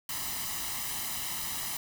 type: noise with comb filter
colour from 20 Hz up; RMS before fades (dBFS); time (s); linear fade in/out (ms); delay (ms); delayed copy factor
white; -35; 0.09-1.77; 2; 1; +0.65
effects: none